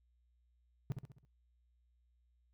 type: tone with echo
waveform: triangle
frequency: 134.7 Hz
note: C#3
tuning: 49 cents flat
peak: -31 dBFS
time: 0.9-0.92 s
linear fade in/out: 0 ms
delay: 66 ms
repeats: 5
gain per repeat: -6 dB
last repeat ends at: 1.25 s
effects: noise-tail reverb RT60 0.2 s tail -20 dB re dry + added 60 Hz sine -70 dBFS peak until 2.53 s